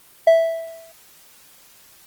triangle tone with exponential decay, 658 Hz, E5, 3 cents flat, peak -5 dBFS, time 0.27-0.92 s, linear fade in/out 5 ms, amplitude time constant 140 ms, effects white hiss -50 dBFS RMS until 2.06 s + Opus 24 kbps

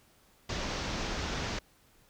pink low-pass noise, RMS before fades -35 dBFS, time 0.49-1.59 s, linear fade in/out 5 ms, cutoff 6500 Hz, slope 48 dB/octave, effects pink hiss -64 dBFS RMS until 2.09 s

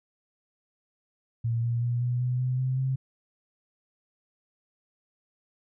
sine tone with pitch steps, 116 / 118.16 / 120.37 / 122.61 / 124.9 / 127.23 / 129.61 / 132.02 Hz, A#2 / A#2 / B2 / B2 / B2 / C3 / C3 / C3, -8 / +24 / -44 / -12 / +20 / -48 / -16 / +16 cents, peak -24 dBFS, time 1.44-2.96 s, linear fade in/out 10 ms, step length 190 ms, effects none

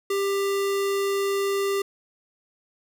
square tone, 396.1 Hz, G4, 18 cents sharp, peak -23 dBFS, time 0.1-1.82 s, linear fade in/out 5 ms, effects none

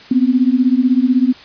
sine beating tone pair, 246.2 / 262.2 Hz, B3 / C4, -5 / +4 cents, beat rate 16 Hz, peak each -13 dBFS, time 0.11-1.33 s, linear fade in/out 5 ms, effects white hiss -39 dBFS RMS until 1.44 s + resampled to 11025 Hz

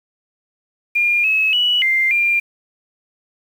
sine tone with pitch steps, 2411 / 2579 / 2942 / 2095 / 2391 Hz, D7 / E7 / F#7 / C7 / D7, +45 / -39 / -11 / +2 / +30 cents, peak -13 dBFS, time 0.95-2.4 s, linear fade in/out 10 ms, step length 290 ms, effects 7-bit

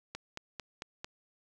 click train, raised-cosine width 0.2 ms, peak -22 dBFS, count 5, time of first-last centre 0.15-1.045 s, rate 4.47 Hz, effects none

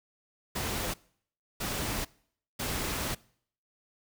pink noise bursts at uneven times, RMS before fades -33 dBFS, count 3, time 0.55-0.94 / 1.6-2.05 / 2.59-3.15 s, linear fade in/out 10 ms, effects noise-tail reverb RT60 0.6 s tail -23 dB re dry

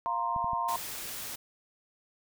sine chord, F suspended fourth, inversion none, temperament just, 698.5 / 931.3 / 1047.7 Hz, F5 / Bb5 / C6, 0 / -2 / +2 cents, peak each -36 / -31 / -32 dBFS, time 0.06-0.76 s, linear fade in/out 0 ms
clicks, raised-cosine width 5 ms, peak -30 dBFS, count 3, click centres 0.363 / 0.444 / 0.533 s
white noise, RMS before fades -39 dBFS, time 0.68-1.36 s, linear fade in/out 10 ms
effects none

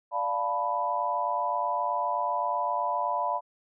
sine chord, B half-diminished seventh, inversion first, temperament equal, 587.3 / 698.5 / 880 / 987.8 Hz, D5 / F5 / A5 / B5, 0 / 0 / 0 / 0 cents, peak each -34 / -32 / -33 / -28 dBFS, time 0.11-3.41 s, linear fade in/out 50 ms, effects none

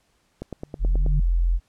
click train, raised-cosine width 2 ms, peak -18 dBFS, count 7, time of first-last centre 0.42-1.063 s, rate 9.33 Hz
sine tone with exponential growth, 145.8 Hz, D3, 12 cents flat, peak -21 dBFS, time 0.6-1.2 s, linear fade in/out 5 ms, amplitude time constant 130 ms
sine tone, 42.96 Hz, F1, 28 cents flat, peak -17 dBFS, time 0.79-1.6 s, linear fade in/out 50 ms
effects pink hiss -66 dBFS RMS until 1.68 s + low-pass 10000 Hz 12 dB/octave

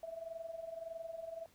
sine tone with amplitude modulation, 659.3 Hz, E5, in tune, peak -39 dBFS, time 0.03-1.46 s, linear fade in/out 2 ms, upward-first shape sine, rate 21.7 Hz, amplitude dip 75%, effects pink hiss -68 dBFS RMS until 1.54 s

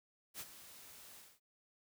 white noise with ADSR envelope, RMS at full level -44 dBFS, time 0.34-1.4 s, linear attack 60 ms, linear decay 43 ms, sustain -12 dB, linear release 230 ms, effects none

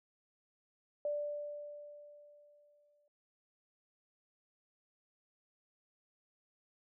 sine tone with exponential decay, 587.3 Hz, D5, in tune, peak -32 dBFS, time 1.05-3.08 s, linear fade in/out 2 ms, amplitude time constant 440 ms, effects none

